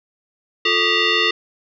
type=tone with frequency modulation; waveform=sine; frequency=440 Hz; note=A4; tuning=in tune; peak=-14 dBFS; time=0.65-1.31 s; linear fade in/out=5 ms; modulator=793 Hz; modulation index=4.6; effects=none